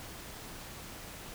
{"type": "silence", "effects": ["pink hiss -46 dBFS RMS until 1.34 s"]}